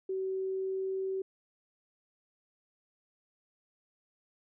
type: tone with pitch glide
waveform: sine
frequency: 380.1 to 382.3 Hz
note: F#4 to G4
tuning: +47 to -43 cents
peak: -31 dBFS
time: 0.09-1.22 s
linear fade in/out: 5 ms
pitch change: +10 cents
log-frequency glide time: 0.28-1.04 s
effects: none